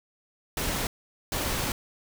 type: noise bursts at uneven times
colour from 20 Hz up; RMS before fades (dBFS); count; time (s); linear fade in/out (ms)
pink; -29; 2; 0.57-0.87 / 1.32-1.72; 2
effects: none